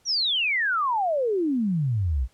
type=exponential sweep; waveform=sine; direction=down; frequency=5920 to 56.7 Hz; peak=-21 dBFS; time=0.05-2.28 s; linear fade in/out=50 ms; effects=pink hiss -63 dBFS RMS until 2.33 s + low-pass 12000 Hz 12 dB/octave